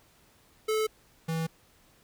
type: tone pair in turn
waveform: square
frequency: 434.4 / 162.72 Hz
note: A4 / E3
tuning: -22 / -22 cents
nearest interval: octave + perfect fourth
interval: 1700 cents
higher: first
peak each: -26 / -29 dBFS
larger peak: first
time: 0.68-0.87 / 1.28-1.47 s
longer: neither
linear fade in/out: 10 ms
effects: pink hiss -62 dBFS RMS until 2.03 s